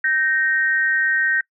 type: tone pair together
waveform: sine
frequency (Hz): 1553 / 1863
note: G6 / A#6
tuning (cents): -17 / -2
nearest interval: minor third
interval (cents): 315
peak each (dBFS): -19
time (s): 0.04-1.41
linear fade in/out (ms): 5
effects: noise-tail reverb RT60 0.1 s tail -24 dB re dry